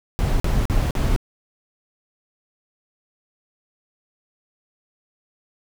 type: noise bursts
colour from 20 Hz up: brown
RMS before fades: -19 dBFS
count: 4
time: 0.19-1.162 s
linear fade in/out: 0 ms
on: 210 ms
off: 44 ms
effects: none